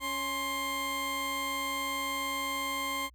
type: tone pair together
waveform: 20% pulse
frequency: 277.2 / 1054.5 Hz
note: C#4 / C6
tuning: 0 / +13 cents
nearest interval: octave + major seventh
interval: 2313 cents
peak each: -35 / -27 dBFS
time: 0-3.1 s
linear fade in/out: 50 ms
effects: added 60 Hz sine -55 dBFS peak until 3.14 s